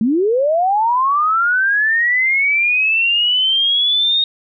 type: linear sweep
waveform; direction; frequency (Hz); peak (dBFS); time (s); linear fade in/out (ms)
sine; up; 206.8 to 3729; -12; 0.01-4.24; 2
effects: none